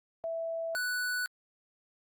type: tone pair in turn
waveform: sine / square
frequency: 659.3 / 1482.8 Hz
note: E5 / F#6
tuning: 0 / +3 cents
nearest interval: octave + major second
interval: 1403 cents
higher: second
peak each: -32 / -31 dBFS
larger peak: second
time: 0.24-0.75 / 0.75-1.26 s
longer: neither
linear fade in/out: 0 ms
effects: Opus 48 kbps